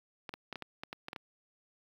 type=clicks; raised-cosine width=0.3 ms; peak=-24 dBFS; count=10; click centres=0.292 / 0.339 / 0.527 / 0.557 / 0.623 / 0.835 / 0.929 / 1.084 / 1.131 / 1.162 s; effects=high-pass 100 Hz 12 dB/octave + 9-bit